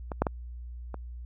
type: clicks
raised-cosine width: 1 ms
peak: -20 / -9 / -13 / -23 dBFS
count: 4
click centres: 0.118 / 0.22 / 0.268 / 0.943 s
effects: added 60 Hz sine -38 dBFS peak until 1.25 s